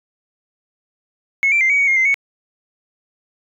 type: tone with pitch steps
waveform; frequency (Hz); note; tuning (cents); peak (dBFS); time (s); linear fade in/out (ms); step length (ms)
sine; 2188 / 2347 / 2090 / 2261 / 2239 / 2136 / 2074 / 2217; C#7 / D7 / C7 / C#7 / C#7 / C7 / C7 / C#7; -23 / -2 / -2 / +34 / +17 / +35 / -16 / 0; -11; 1.43-2.142; 0; 89
effects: tanh soft clip ceiling -8 dBFS